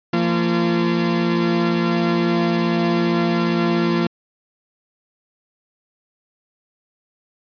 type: tone cluster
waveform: 45% pulse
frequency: 171.3 / 228.5 / 343.9 Hz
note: F3 / A#3 / F4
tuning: -33 / -34 / -27 cents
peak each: -21 dBFS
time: 0.13-4.07 s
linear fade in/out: 5 ms
effects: resampled to 11025 Hz